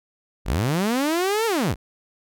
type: linear two-way sweep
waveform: sawtooth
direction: up then down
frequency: 37 to 466.2 to 37 Hz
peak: -16 dBFS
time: 0.45-1.76 s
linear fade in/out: 50 ms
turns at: 1.46 s
effects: none